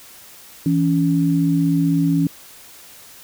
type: tone pair together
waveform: sine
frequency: 164.81 / 280.6 Hz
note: E3 / C#4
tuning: 0 / +21 cents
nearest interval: major sixth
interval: 921 cents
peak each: -17 dBFS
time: 0.66-2.27 s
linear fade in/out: 2 ms
effects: white hiss -43 dBFS RMS until 3.23 s